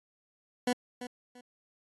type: tone with echo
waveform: 20% pulse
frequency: 246.9 Hz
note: B3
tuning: in tune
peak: -21 dBFS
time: 0.67-0.73 s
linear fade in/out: 5 ms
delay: 340 ms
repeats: 2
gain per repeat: -12 dB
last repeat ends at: 1.41 s
effects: AAC 32 kbps